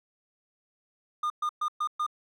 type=tone bursts; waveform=triangle; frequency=1215 Hz; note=D#6; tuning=42 cents flat; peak=-24 dBFS; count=5; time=1.23-2.065 s; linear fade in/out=5 ms; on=71 ms; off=120 ms; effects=none